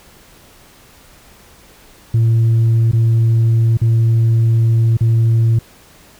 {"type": "tone with dropouts", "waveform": "sine", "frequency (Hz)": 114.1, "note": "A#2", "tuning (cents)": -37, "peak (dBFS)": -7, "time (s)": [2.14, 5.59], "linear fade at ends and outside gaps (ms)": 5, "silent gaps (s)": [[2.915, 2.931], [3.772, 3.815], [4.97, 5.008]], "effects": ["tanh soft clip ceiling -8 dBFS", "pink hiss -45 dBFS RMS until 6.19 s"]}